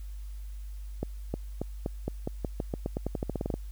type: accelerating click train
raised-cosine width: 2 ms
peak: -17 dBFS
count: 20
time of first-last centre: 1.03-3.54 s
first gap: 310 ms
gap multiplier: 0.89
effects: added 50 Hz sine -37 dBFS peak until 3.71 s + white hiss -61 dBFS RMS until 3.71 s

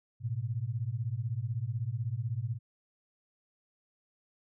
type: beating tone pair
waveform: sine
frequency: 108.1 / 124.1 Hz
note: A2 / B2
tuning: -30 / +9 cents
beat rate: 16 Hz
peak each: -34 / -34 dBFS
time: 0.2-2.59 s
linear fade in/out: 50 ms
effects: none

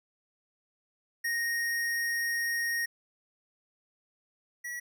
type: tone pair in turn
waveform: square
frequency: 1864 / 1929.7 Hz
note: A#6 / B6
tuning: -1 / -41 cents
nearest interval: minor second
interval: 60 cents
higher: second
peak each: -29 / -36 dBFS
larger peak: first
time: 1.24-2.86 / 4.64-4.8 s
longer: first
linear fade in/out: 10 ms
effects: none

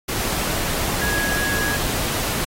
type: tone in noise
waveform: sine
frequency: 1661.2 Hz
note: G#6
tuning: in tune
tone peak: -23 dBFS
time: 1.01-1.77 s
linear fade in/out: 10 ms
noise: pink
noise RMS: -24 dBFS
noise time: 0.08-2.45 s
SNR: -2 dB
effects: AAC 48 kbps

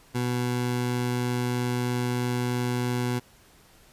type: tone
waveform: 20% pulse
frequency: 123.1 Hz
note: B2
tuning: 5 cents flat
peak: -20 dBFS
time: 0.14-3.2 s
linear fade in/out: 20 ms
effects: pink hiss -56 dBFS RMS until 3.92 s + resampled to 32000 Hz

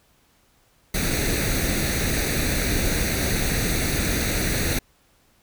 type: noise with comb filter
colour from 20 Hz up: pink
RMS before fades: -23 dBFS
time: 0.94-4.79 s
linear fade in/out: 5 ms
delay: 0.48 ms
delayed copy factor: +0.7
effects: pink hiss -61 dBFS RMS until 5.42 s

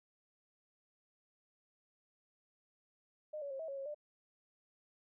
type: tone with pitch steps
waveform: sine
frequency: 610 / 565 / 538 / 644 / 552 / 545 / 595 Hz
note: D#5 / C#5 / C5 / E5 / C#5 / C#5 / D5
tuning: -34 / +33 / +48 / -41 / -7 / -29 / +22 cents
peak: -40 dBFS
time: 3.33-3.946 s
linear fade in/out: 10 ms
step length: 88 ms
effects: none

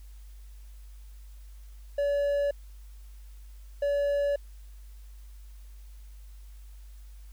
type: tone bursts at uneven times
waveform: triangle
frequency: 571 Hz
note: D5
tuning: 49 cents flat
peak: -22 dBFS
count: 2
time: 1.98-2.51 / 3.82-4.36 s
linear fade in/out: 5 ms
effects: added 50 Hz sine -44 dBFS peak until 7.32 s + white hiss -63 dBFS RMS until 7.32 s

